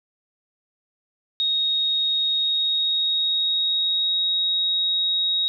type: tone with pitch glide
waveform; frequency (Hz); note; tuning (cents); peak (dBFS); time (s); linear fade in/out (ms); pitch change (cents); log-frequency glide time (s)
sine; 3750 to 3780; A#7 to A#7; +10 to +23; -19; 1.4-5.48; 0; +13; 2.41-4.12
effects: none